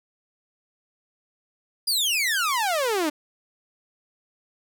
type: exponential sweep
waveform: sawtooth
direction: down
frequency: 4978 to 288.4 Hz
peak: -18 dBFS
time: 1.87-3.1 s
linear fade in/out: 10 ms
effects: none